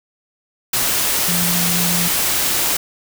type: tone in noise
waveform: sine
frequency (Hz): 174.2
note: F3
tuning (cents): -4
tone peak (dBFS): -21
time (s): 1.28-2.08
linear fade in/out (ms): 5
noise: white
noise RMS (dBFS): -18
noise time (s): 0.73-2.77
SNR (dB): -6
effects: none